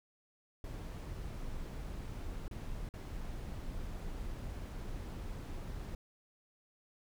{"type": "noise with dropouts", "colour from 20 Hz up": "brown", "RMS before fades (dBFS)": -42, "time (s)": [0.64, 5.95], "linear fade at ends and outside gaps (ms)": 2, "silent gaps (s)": [[2.481, 2.511], [2.89, 2.938]], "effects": []}